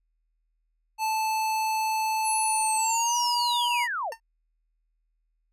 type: tone with pitch glide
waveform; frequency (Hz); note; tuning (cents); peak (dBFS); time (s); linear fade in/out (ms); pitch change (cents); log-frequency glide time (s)
square; 876 to 960.8; A5 to B5; -8 to -48; -25; 0.98-3.88; 50; +160; 2.76-3.17
type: linear sweep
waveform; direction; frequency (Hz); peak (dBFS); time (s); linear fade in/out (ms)
sine; down; 11175 to 412.1; -27; 2.23-4.13; 50
type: tone with exponential decay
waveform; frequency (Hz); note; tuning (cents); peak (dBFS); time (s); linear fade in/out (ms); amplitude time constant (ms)
25% pulse; 906; A#5; -50; -27; 4.12-4.2; 2; 16
effects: added 40 Hz sine -70 dBFS peak until 5.52 s + resampled to 32000 Hz